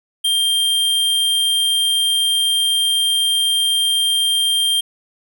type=tone; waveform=square; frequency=3184 Hz; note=G7; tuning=26 cents sharp; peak=-15 dBFS; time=0.24-4.81 s; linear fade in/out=10 ms; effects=none